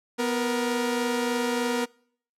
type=tone pair together; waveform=sawtooth; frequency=246.9 / 470.5 Hz; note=B3 / A#4; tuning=0 / +16 cents; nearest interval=major seventh; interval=1116 cents; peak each=-23 dBFS; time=0.18-1.86 s; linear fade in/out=20 ms; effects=noise-tail reverb RT60 0.6 s tail -26 dB re dry + low-pass 12000 Hz 12 dB/octave